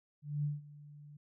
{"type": "tone with ADSR envelope", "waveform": "sine", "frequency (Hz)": 146.83, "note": "D3", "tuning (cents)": 0, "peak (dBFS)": -30, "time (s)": [0.22, 1.17], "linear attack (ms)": 220, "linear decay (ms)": 170, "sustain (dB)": -20, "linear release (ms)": 6, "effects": []}